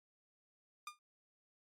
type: tone with exponential decay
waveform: sawtooth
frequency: 1207 Hz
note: D6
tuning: 47 cents sharp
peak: -37 dBFS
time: 0.87-0.99 s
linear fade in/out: 2 ms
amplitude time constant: 24 ms
effects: low-pass 12000 Hz 12 dB/octave + Opus 48 kbps